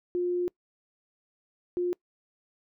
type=tone bursts at uneven times; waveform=sine; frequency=354.9 Hz; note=F4; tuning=28 cents sharp; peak=-25 dBFS; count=2; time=0.15-0.48 / 1.77-1.93 s; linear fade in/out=0 ms; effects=noise-tail reverb RT60 0.1 s tail -25 dB re dry